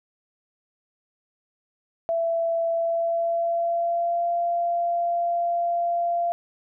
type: tone with pitch glide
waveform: sine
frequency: 667 to 689.3 Hz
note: E5 to F5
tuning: +20 to -23 cents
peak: -21 dBFS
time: 2.09-6.32 s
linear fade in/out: 0 ms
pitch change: +57 cents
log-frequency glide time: 2.7-4.29 s
effects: none